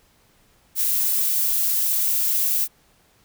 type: noise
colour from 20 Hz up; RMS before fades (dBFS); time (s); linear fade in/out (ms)
violet; -21; 0.75-2.68; 50
effects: pink hiss -59 dBFS RMS until 3.24 s